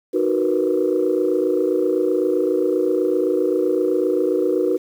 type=chord; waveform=sine; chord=B major seventh; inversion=first; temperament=equal; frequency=311.1 / 370 / 466.2 / 493.9 Hz; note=D#4 / F#4 / A#4 / B4; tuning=0 / 0 / 0 / 0 cents; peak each=-22 / -19 / -23 / -22 dBFS; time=0.13-4.78 s; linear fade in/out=20 ms; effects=tanh soft clip ceiling -8 dBFS + 8-bit